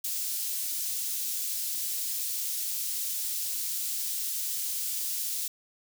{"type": "high-pass noise", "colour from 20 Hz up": "white", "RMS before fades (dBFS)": -32, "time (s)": [0.04, 5.48], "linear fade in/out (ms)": 5, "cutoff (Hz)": 4700, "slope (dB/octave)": 12, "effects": []}